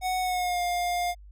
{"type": "tone with pitch glide", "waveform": "square", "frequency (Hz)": [740, 706.6], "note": ["F#5", "F5"], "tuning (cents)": [0, 20], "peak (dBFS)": -26, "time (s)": [0.01, 1.15], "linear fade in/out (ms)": 50, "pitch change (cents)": -80, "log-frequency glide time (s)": [0.2, 0.61], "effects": ["added 50 Hz sine -45 dBFS peak until 1.31 s"]}